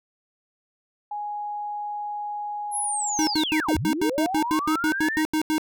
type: tone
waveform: sine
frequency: 830.6 Hz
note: G#5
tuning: in tune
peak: -28 dBFS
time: 1.11-3.34 s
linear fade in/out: 5 ms
type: linear two-way sweep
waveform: sine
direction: down then up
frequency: 11220 to 57 to 1932 Hz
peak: -25 dBFS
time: 2.71-5.24 s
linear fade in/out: 50 ms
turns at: 3.76 s
type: tone bursts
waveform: square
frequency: 311.1 Hz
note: D#4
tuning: in tune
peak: -21 dBFS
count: 15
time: 3.19-5.581 s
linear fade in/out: 0 ms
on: 81 ms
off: 84 ms
effects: none